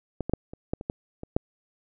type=clicks; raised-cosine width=2 ms; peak=-15 / -16 / -9 / -26 / -13 / -23 / -14 / -23 / -8 dBFS; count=9; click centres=0.207 / 0.296 / 0.336 / 0.535 / 0.735 / 0.811 / 0.899 / 1.234 / 1.365 s; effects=none